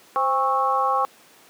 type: tone cluster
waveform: sine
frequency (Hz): 522 / 804 / 1101 / 1314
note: C5 / G5 / C#6 / E6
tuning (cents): -4 / +44 / -12 / -6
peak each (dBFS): -27 / -23 / -21 / -28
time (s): 0.16-1.05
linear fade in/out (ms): 0
effects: pink hiss -51 dBFS RMS until 1.49 s + high-pass 300 Hz 12 dB/octave